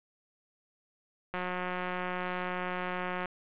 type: click train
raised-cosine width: 0.5 ms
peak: -20 dBFS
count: 348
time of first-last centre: 1.34-3.257 s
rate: 181 Hz
effects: resampled to 8000 Hz + 8-bit